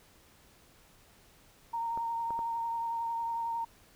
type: tone with vibrato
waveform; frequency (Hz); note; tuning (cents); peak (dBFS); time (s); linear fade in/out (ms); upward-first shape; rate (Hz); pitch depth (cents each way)
sine; 924; A#5; -16; -31; 1.73-3.65; 10; triangle; 11; 19
type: clicks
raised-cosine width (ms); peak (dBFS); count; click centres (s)
1; -28; 3; 1.975 / 2.306 / 2.391
effects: pink hiss -61 dBFS RMS until 3.95 s